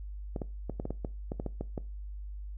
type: clicks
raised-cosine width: 2 ms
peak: -21 dBFS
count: 12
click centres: 0.362 / 0.418 / 0.697 / 0.799 / 0.854 / 0.906 / 1.048 / 1.319 / 1.399 / 1.463 / 1.61 / 1.778 s
effects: noise-tail reverb RT60 0.3 s tail -20 dB re dry + added 50 Hz sine -38 dBFS peak until 2.57 s